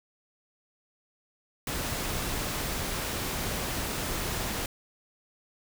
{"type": "noise", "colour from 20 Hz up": "pink", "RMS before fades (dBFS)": -32, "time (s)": [1.67, 4.66], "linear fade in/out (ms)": 2, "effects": []}